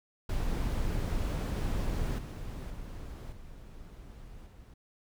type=noise with level steps; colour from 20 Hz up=brown; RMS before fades=-31 / -39 / -42 / -48 / -51 dBFS; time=0.29-4.74 s; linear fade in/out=5 ms; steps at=2.18 / 2.7 / 3.32 / 4.46 s; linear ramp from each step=5 ms; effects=none